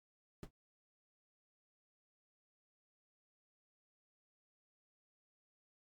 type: noise with exponential decay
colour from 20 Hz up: brown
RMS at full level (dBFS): -40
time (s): 0.43-0.51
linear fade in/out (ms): 1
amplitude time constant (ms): 17
effects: MP3 96 kbps